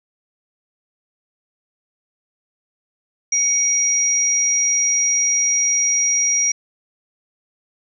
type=tone pair together; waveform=sine; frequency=2237 / 5721 Hz; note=C#7 / F8; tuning=+15 / +41 cents; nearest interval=octave + major third; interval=1626 cents; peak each=-25 / -15 dBFS; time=3.32-6.52 s; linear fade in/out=5 ms; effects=none